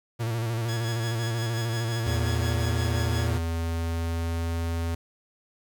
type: tone with vibrato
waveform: 45% pulse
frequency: 114.9 Hz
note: A#2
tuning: 25 cents flat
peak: -26 dBFS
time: 0.19-3.39 s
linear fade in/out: 20 ms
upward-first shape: square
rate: 13 Hz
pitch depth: 45 cents each way
type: tone with tremolo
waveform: 15% pulse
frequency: 1681 Hz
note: G#6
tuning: 20 cents sharp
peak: -28 dBFS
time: 0.68-3.28 s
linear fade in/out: 10 ms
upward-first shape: sine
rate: 5.7 Hz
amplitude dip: 60%
type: tone with pitch glide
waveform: square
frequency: 82.41 to 83.51 Hz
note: E2 to E2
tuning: 0 to +23 cents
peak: -27 dBFS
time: 2.06-4.95 s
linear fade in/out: 5 ms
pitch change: +23 cents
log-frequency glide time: 2.78-4.59 s
effects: 9-bit